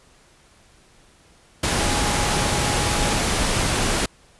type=tone in noise; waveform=sine; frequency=830 Hz; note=G#5; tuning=1 cent flat; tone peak=-29 dBFS; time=1.8-3.18 s; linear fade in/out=5 ms; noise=pink; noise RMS=-21 dBFS; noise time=1.63-4.06 s; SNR=-11 dB; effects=pink hiss -54 dBFS RMS until 4.39 s + resampled to 24000 Hz